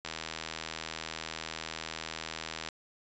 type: click train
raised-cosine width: 0.2 ms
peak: -19 dBFS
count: 212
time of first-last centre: 0.05-2.688 s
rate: 80 Hz
effects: resampled to 16000 Hz